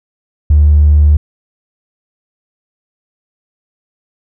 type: tone with tanh clipping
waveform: triangle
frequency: 74.4 Hz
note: D2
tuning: 23 cents sharp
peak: -3 dBFS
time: 0.5-1.17 s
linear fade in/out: 5 ms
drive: 1 dB
effects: none